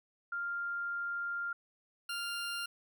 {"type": "tone pair in turn", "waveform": ["sine", "20% pulse"], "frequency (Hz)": [1396.9, 1396.9], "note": ["F6", "F6"], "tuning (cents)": [0, 0], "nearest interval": "unison", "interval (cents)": 0, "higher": "neither", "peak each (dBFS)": [-34, -31], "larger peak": "second", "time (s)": [[0.32, 1.53], [2.09, 2.66]], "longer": "first", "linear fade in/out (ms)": 5, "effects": []}